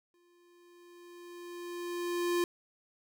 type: tone with exponential growth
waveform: square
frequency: 349.2 Hz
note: F4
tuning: in tune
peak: -27 dBFS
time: 0.14-2.44 s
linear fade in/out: 1 ms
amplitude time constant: 500 ms
effects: none